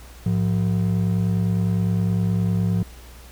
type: ring-modulated tone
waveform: triangle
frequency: 141.7 Hz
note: C#3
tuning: 38 cents sharp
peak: -13 dBFS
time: 0.26-2.83 s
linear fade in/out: 2 ms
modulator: 34.9 Hz
effects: added 60 Hz sine -41 dBFS peak until 3.31 s + pink hiss -47 dBFS RMS until 3.31 s